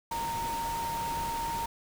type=tone in noise; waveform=sine; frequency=924 Hz; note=A#5; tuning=16 cents flat; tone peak=-31 dBFS; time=0.11-1.66 s; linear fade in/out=5 ms; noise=pink; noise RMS=-39 dBFS; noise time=0.11-1.66 s; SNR=+5 dB; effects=none